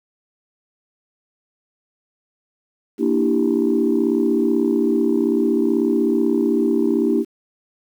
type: chord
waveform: sine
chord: E half-diminished seventh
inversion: second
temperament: equal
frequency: 233.1 / 293.7 / 329.6 / 392 Hz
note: Bb3 / D4 / E4 / G4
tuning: 0 / 0 / 0 / 0 cents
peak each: -20 dBFS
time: 2.98-7.25 s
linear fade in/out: 50 ms
effects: tanh soft clip ceiling -7 dBFS + 8-bit